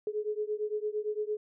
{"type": "beating tone pair", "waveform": "sine", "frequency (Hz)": [419.9, 428.7], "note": ["G#4", "A4"], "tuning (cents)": [19, -45], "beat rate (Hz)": 8.8, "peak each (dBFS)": [-33, -34], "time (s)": [0.07, 1.37], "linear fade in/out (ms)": 2, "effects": []}